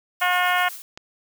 blue noise with tremolo, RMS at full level -36 dBFS, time 0.2-0.82 s, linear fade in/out 0 ms, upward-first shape sine, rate 8 Hz, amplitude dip 40%
harmonic tone, 360 Hz, F#4, 47 cents flat, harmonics 2 / 3 / 4 / 5 / 6 / 7 / 8 / 9, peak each -23 / -25 / -24 / -26 / -27 / -33 / -30 / -35 dBFS, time 0.21-0.69 s, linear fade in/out 10 ms
click, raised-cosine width 0.2 ms, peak -20 dBFS, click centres 0.975 s
effects none

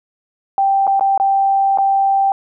sine tone with dropouts, 784 Hz, G5, in tune, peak -11 dBFS, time 0.58-2.32 s, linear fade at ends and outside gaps 1 ms, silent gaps 0.869-0.876 / 0.996-1.009 / 1.177-1.199 / 1.775-1.785 s, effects none

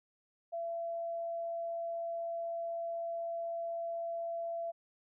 sine tone, 674 Hz, E5, 38 cents sharp, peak -35 dBFS, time 0.52-4.72 s, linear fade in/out 20 ms, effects none

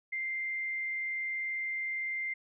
sine tone with frequency modulation, 2093 Hz, C7, in tune, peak -32 dBFS, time 0.12-2.34 s, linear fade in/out 10 ms, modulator 81.7 Hz, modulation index 0.27, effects none

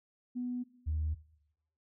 sine tone pair in turn, 246.9 / 77.45 Hz, B3 / D#2, 0 / -7 cents, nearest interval octave + minor sixth, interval 2007 cents, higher first, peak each -33 / -29 dBFS, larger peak second, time 0.35-0.64 / 0.86-1.15 s, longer neither, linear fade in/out 20 ms, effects noise-tail reverb RT60 0.8 s tail -18 dB re dry + tanh soft clip ceiling -26 dBFS

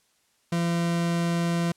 40% pulse tone, 170.3 Hz, F3, 43 cents flat, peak -22 dBFS, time 0.52-1.72 s, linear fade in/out 5 ms, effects white hiss -67 dBFS RMS until 1.76 s + low-pass 10000 Hz 12 dB/octave

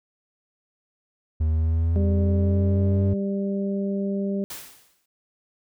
triangle linear sweep, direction up, 77.78 to 95.7 Hz, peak -17 dBFS, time 1.4-3.14 s, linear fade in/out 10 ms
harmonic tone, 197.7 Hz, G3, 15 cents sharp, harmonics 1 / 2 / 3, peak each -24 / -30 / -34 dBFS, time 1.96-4.44 s, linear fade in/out 0 ms
white noise with exponential decay, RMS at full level -33 dBFS, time 4.5-5.06 s, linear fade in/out 5 ms, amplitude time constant 120 ms
effects none

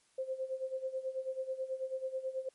sine tone with tremolo, 524 Hz, C5, 2 cents sharp, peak -32 dBFS, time 0.18-2.49 s, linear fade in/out 5 ms, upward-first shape sine, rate 9.2 Hz, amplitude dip 80%, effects white hiss -70 dBFS RMS until 2.54 s + MP3 48 kbps

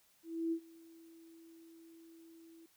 sine tone with ADSR envelope, 329.6 Hz, E4, in tune, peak -31 dBFS, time 0.23-2.66 s, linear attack 290 ms, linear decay 77 ms, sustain -24 dB, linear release 4 ms, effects white hiss -70 dBFS RMS until 2.76 s

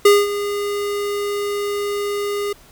square tone with ADSR envelope, 408.1 Hz, G#4, 30 cents flat, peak -7 dBFS, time 0.05-2.53 s, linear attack 6 ms, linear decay 210 ms, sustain -14 dB, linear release 6 ms, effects pink hiss -48 dBFS RMS until 2.71 s

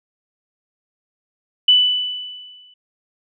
sine tone with exponential decay, 2984 Hz, F#7, 14 cents sharp, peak -7 dBFS, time 1.68-2.74 s, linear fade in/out 5 ms, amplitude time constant 230 ms, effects none

